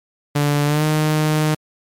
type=tone with pitch glide; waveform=sawtooth; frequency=145.6 to 153.81 Hz; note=D3 to D#3; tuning=-15 to -20 cents; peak=-11 dBFS; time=0.35-1.55 s; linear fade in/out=10 ms; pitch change=+95 cents; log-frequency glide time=0.65-0.84 s; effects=MP3 96 kbps